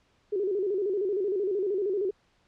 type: tone with vibrato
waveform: sine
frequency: 392 Hz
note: G4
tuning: in tune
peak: -25 dBFS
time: 0.32-2.11 s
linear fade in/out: 10 ms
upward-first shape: square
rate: 13 Hz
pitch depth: 100 cents each way
effects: pink hiss -67 dBFS RMS until 2.47 s + low-pass 5000 Hz 12 dB/octave